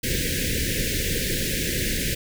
pink band-stop noise, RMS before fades -25 dBFS, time 0.03-2.15 s, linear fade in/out 10 ms, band 550 to 1600 Hz, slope 96 dB/octave, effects none

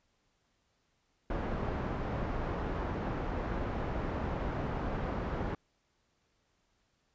pink low-pass noise, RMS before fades -35 dBFS, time 1.3-5.55 s, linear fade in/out 2 ms, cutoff 1200 Hz, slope 12 dB/octave, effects pink hiss -75 dBFS RMS until 7.14 s + resampled to 16000 Hz

